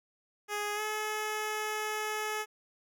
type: tone with pitch glide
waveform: 10% pulse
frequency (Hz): 415.3 to 428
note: G#4 to A4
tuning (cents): 0 to -48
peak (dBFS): -24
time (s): 0.48-2.46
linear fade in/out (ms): 50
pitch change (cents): +52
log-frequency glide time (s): 0.75-0.81
effects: none